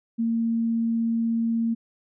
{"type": "tone", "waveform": "sine", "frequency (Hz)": 229.1, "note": "A#3", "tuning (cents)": -30, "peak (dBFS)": -21, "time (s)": [0.18, 1.75], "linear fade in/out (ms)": 20, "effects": []}